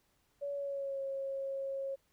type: tone with pitch glide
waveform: sine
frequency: 567 to 544.2 Hz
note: C#5 to C#5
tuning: +39 to -32 cents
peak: -35 dBFS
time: 0.41-1.96 s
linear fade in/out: 20 ms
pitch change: -71 cents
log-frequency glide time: 0.52-1.01 s
effects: pink hiss -74 dBFS RMS until 2.12 s